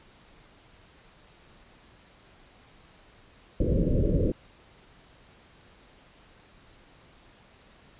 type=low-pass noise; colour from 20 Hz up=pink; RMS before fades=-24 dBFS; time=3.6-4.32 s; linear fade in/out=5 ms; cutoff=570 Hz; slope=96 dB/octave; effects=pink hiss -56 dBFS RMS until 7.99 s + resampled to 8000 Hz